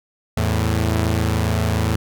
sawtooth tone pair together, 82.41 / 109.61 Hz, E2 / A2, 0 / -6 cents, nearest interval perfect fourth, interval 494 cents, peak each -16 dBFS, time 0.37-1.96 s, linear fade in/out 5 ms, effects none

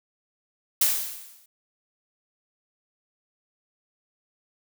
blue noise with exponential decay, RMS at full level -18 dBFS, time 0.81-1.46 s, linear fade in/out 5 ms, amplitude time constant 140 ms, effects none

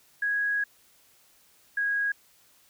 sine tone pair in turn, 1657 / 1646.5 Hz, G#6 / G#6, -4 / -15 cents, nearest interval unison, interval 11 cents, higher first, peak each -24 dBFS, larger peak neither, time 0.22-0.64 / 1.77-2.12 s, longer first, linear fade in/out 5 ms, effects white hiss -61 dBFS RMS until 2.69 s

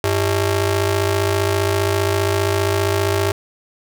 sawtooth ring-modulated tone, 246.9 Hz, B3, in tune, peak -9 dBFS, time 0.04-3.32 s, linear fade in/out 2 ms, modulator 151 Hz, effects none

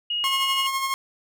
sine tone, 2877 Hz, F#7, 49 cents flat, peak -23 dBFS, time 0.1-0.67 s, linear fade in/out 5 ms
sawtooth tone with tremolo, 1077 Hz, C6, 50 cents sharp, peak -18 dBFS, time 0.24-0.94 s, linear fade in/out 0 ms, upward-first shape sine, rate 12 Hz, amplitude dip 45%
effects none

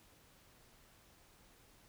silence, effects pink hiss -65 dBFS RMS until 1.88 s

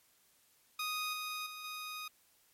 15% pulse tone with level steps, 1244.5 Hz, D#6, in tune, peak -29 / -32 / -38 / -35 dBFS, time 0.79-2.08 s, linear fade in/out 5 ms, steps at 1.13 / 1.46 / 1.64 s, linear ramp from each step 5 ms, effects white hiss -69 dBFS RMS until 2.53 s + MP3 64 kbps

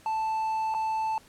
triangle tone with dropouts, 880 Hz, A5, in tune, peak -24 dBFS, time 0.06-1.18 s, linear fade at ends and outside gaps 1 ms, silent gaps 0.741-0.747 s, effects pink hiss -56 dBFS RMS until 1.28 s + low-pass 12000 Hz 12 dB/octave

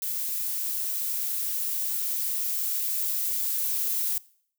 violet noise with level ramp, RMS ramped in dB -30 to -27 dBFS, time 0.02-4.18 s, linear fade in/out 2 ms, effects noise-tail reverb RT60 0.6 s tail -22 dB re dry

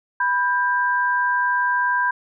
sine tone pair together, 987.8 / 1589.5 Hz, B5 / G6, 0 / +24 cents, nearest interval minor sixth, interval 824 cents, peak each -20 / -20 dBFS, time 0.2-2.11 s, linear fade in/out 5 ms, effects none

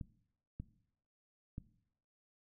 clicks, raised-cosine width 5 ms, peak -30 dBFS, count 3, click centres 0.012 / 0.6 / 1.581 s, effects noise-tail reverb RT60 0.7 s tail -17 dB re dry

